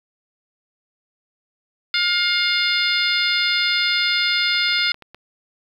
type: harmonic tone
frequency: 710 Hz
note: F5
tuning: 28 cents sharp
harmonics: 2 / 3 / 4 / 5 / 6 / 7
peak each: -24 / -22 / -27 / -23 / -25 / -25 dBFS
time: 1.94-4.92 s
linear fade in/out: 2 ms
type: clicks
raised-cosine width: 0.3 ms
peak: -24 dBFS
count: 8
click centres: 4.55 / 4.686 / 4.727 / 4.789 / 4.869 / 4.944 / 5.023 / 5.146 s
effects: 8-bit